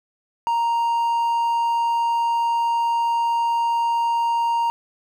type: tone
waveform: triangle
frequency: 932.3 Hz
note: A#5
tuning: in tune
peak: -16 dBFS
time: 0.47-4.7 s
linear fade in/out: 0 ms
effects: none